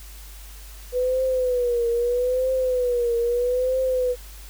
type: tone with vibrato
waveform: sine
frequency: 493.9 Hz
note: B4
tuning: in tune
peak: -19 dBFS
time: 0.92-4.16 s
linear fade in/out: 50 ms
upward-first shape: triangle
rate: 0.78 Hz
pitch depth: 100 cents each way
effects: added 50 Hz sine -39 dBFS peak until 4.49 s + white hiss -46 dBFS RMS until 4.49 s